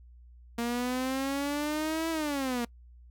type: exponential two-way sweep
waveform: sawtooth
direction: up then down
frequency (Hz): 233.1 to 329.6 to 233.1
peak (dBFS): -25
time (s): 0.58-2.65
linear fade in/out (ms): 5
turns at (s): 2.1
effects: noise-tail reverb RT60 0.1 s tail -24 dB re dry + added 60 Hz sine -50 dBFS peak until 3.1 s